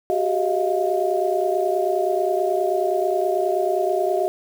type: tone cluster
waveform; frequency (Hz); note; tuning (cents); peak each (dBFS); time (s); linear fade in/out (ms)
sine; 373.1 / 402.5 / 633 / 699; F#4 / G4 / D#5 / F5; +14 / +46 / +30 / +1; -23 / -26 / -23 / -24; 0.1-4.28; 0
effects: 7-bit